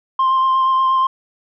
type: tone with vibrato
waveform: sine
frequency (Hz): 1052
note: C6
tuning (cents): +9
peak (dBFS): -10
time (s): 0.19-1.07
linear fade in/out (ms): 5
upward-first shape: sine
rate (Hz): 8.4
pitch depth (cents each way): 14
effects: tanh soft clip ceiling -11 dBFS